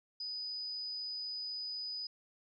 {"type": "tone", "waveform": "sine", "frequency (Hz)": 4978, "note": "D#8", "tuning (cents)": 0, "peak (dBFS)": -38, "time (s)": [0.2, 2.07], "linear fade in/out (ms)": 5, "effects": []}